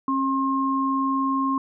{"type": "tone pair together", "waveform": "sine", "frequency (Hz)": [270, 1068.2], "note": ["C#4", "C6"], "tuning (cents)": [-45, 36], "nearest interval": "2 octaves", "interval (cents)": 2381, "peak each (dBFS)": -23, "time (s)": [0.08, 1.58], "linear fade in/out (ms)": 2, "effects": []}